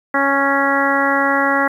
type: harmonic tone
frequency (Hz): 277.2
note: C#4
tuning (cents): 0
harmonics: 1 / 2 / 3 / 4 / 5 / 6 / 7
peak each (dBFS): -21 / -21 / -21 / -21 / -21 / -21 / -21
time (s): 0.14-1.68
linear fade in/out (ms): 5
effects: 8-bit